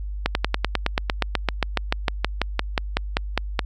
slowing click train, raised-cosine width 0.3 ms, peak -3 dBFS, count 24, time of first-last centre 0.26-3.592 s, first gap 91 ms, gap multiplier 1.04, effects added 50 Hz sine -27 dBFS peak until 3.65 s

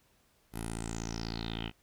10% pulse tone with low-pass filter sweep, 56.2 Hz, A1, 37 cents sharp, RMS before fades -38 dBFS, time 0.52-1.72 s, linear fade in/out 50 ms, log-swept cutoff 12000 to 2800 Hz, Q 7.3, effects pink hiss -69 dBFS RMS until 1.82 s

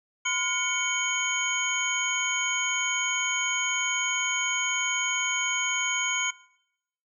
sine tone cluster, 1021 / 1432 / 2231 / 3088 / 6670 Hz, C6 / F6 / C#7 / G7 / G#8, -43 / +43 / +11 / -27 / +7 cents, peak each -34 / -32 / -28 / -31 / -30 dBFS, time 0.25-6.31 s, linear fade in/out 10 ms, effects noise-tail reverb RT60 0.8 s tail -22 dB re dry

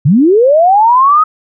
sine linear sweep, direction up, 123.1 to 1278 Hz, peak -4 dBFS, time 0.05-1.24 s, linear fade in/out 10 ms, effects none

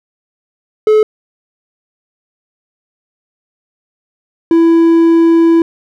triangle tone pair in turn, 430 / 331.9 Hz, A4 / E4, -40 / +12 cents, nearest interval major third, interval 448 cents, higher first, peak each -3 dBFS, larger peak neither, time 0.87-1.03 / 4.51-5.62 s, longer second, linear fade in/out 2 ms, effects none

